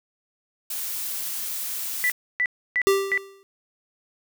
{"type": "noise", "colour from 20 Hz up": "blue", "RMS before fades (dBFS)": -30, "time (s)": [0.7, 2.12], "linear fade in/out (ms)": 5}
{"type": "tone bursts", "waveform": "sine", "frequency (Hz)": 1975.5, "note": "B6", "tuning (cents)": 0, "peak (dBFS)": -19, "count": 4, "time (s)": [2.04, 3.176], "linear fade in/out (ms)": 0, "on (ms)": 59, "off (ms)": 300}
{"type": "tone with exponential decay", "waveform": "square", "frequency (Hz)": 392, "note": "G4", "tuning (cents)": 0, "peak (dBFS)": -14, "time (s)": [2.87, 3.43], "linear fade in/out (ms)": 0, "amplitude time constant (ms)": 120}
{"effects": []}